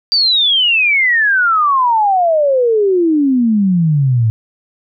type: exponential sweep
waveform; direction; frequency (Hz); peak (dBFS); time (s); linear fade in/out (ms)
sine; down; 4720 to 108.3; -9; 0.12-4.3; 0
effects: none